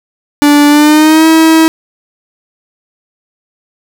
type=tone with pitch glide; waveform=45% pulse; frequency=291.6 to 321.7 Hz; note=D4 to E4; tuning=-12 to -42 cents; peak=-3 dBFS; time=0.42-1.68 s; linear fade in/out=0 ms; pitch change=+170 cents; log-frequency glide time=0.68-1.27 s; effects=none